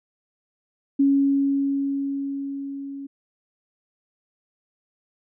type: tone with level ramp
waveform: sine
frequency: 277.2 Hz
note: C#4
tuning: in tune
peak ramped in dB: -14 to -32 dBFS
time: 0.99-3.07 s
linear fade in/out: 10 ms
effects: none